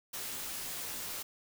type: noise with comb filter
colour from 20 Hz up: white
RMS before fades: -40 dBFS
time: 0.13-1.23 s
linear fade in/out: 10 ms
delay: 16 ms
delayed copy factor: -0.6
effects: none